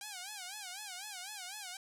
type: tone with vibrato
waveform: 5% pulse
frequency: 782 Hz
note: G5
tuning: 4 cents flat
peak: -31 dBFS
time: 0.01-1.77 s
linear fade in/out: 2 ms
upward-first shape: sine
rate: 4 Hz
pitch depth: 160 cents each way
effects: none

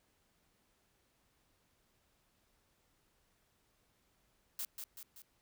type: noise with echo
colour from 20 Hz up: blue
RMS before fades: -40 dBFS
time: 4.59-4.65 s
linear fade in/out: 2 ms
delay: 190 ms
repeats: 3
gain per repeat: -5 dB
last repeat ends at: 5.22 s
effects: pink hiss -75 dBFS RMS until 5.41 s

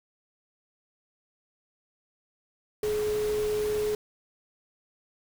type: tone in noise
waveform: sine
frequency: 423.2 Hz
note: G#4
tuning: 33 cents sharp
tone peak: -25 dBFS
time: 2.83-3.95 s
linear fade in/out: 2 ms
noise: pink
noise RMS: -39 dBFS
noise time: 2.83-3.95 s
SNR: +11 dB
effects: none

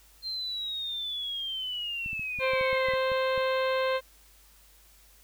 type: linear sweep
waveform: sine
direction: down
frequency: 4186 to 1975.5 Hz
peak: -31 dBFS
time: 0.22-2.96 s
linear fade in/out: 50 ms
type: clicks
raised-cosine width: 5 ms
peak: -31 dBFS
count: 11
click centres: 2.061 / 2.131 / 2.195 / 2.388 / 2.535 / 2.611 / 2.73 / 2.886 / 2.937 / 3.118 / 3.378 s
type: harmonic tone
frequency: 523.3 Hz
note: C5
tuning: in tune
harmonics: 1 / 2 / 3 / 4 / 5 / 6 / 7 / 8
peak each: -26 / -32 / -36 / -38 / -40 / -42 / -43 / -44 dBFS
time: 2.39-4.01 s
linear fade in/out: 50 ms
effects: added 50 Hz sine -59 dBFS peak until 5.23 s + white hiss -59 dBFS RMS until 5.23 s

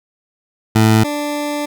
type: tone pair in turn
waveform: 20% pulse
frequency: 110 / 293.7 Hz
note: A2 / D4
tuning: 0 / 0 cents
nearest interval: octave + perfect fourth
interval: 1700 cents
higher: second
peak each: -4 / -14 dBFS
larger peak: first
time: 0.75-1.04 / 1.04-1.66 s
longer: second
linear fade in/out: 10 ms
effects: none

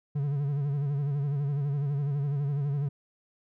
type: tone with vibrato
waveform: triangle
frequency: 142.2 Hz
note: C#3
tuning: 45 cents sharp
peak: -24 dBFS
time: 0.15-2.89 s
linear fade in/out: 10 ms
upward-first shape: sine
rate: 12 Hz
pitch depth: 71 cents each way
effects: none

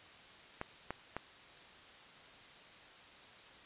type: clicks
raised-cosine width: 0.5 ms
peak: -23 dBFS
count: 3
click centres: 0.614 / 0.906 / 1.166 s
effects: white hiss -56 dBFS RMS until 3.65 s + resampled to 8000 Hz

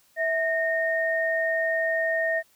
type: tone pair together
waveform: sine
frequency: 652 / 1844 Hz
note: E5 / A#6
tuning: -19 / -19 cents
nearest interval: octave + tritone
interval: 1800 cents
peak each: -25 dBFS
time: 0.16-2.43 s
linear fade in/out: 50 ms
effects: white hiss -62 dBFS RMS until 2.55 s

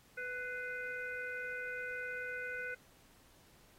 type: harmonic tone with a mistuned harmonic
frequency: 496.8 Hz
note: B4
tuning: 10 cents sharp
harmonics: 1 / 3 / 4 / 5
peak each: -46 / -40 / -48 / -50 dBFS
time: 0.17-2.75 s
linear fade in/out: 10 ms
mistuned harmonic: 4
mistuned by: +71 cents
effects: pink hiss -65 dBFS RMS until 3.78 s + AAC 48 kbps

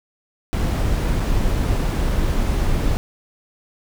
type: noise with dropouts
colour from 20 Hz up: brown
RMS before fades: -19 dBFS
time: 0.53-2.97 s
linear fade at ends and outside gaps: 0 ms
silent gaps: 1.198-1.203 s
effects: none

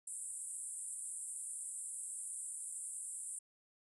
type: band-pass noise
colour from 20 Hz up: white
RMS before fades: -45 dBFS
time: 0.07-3.39 s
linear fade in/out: 5 ms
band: 7900 to 10000 Hz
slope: 96 dB/octave
effects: none

